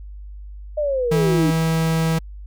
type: linear sweep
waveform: sine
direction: down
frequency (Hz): 614 to 286.2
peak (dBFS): -18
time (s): 0.77-1.51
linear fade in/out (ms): 10
type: tone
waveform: 45% pulse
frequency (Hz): 162.2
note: E3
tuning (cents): -28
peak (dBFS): -17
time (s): 1.11-2.19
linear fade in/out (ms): 10
effects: added 50 Hz sine -33 dBFS peak until 2.46 s